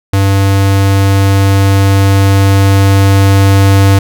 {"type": "tone with level ramp", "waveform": "square", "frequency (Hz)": 98, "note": "G2", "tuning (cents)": 0, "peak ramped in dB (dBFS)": [-7, -4], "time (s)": [0.13, 3.99], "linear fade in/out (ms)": 5, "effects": []}